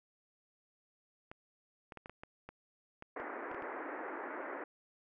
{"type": "clicks", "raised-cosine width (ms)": 0.5, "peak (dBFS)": -32, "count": 12, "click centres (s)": [1.315, 1.922, 1.973, 2.059, 2.096, 2.235, 2.49, 3.024, 3.201, 3.515, 3.546, 3.623]}
{"type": "band-pass noise", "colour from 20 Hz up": "pink", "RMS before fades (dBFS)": -43, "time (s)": [3.16, 4.64], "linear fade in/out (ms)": 5, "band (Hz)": [280, 2000], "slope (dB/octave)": 48}
{"effects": []}